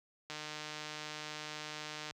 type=click train; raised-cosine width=0.2 ms; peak=-25 dBFS; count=276; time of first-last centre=0.3-2.109 s; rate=152 Hz; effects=high-pass 60 Hz 12 dB/octave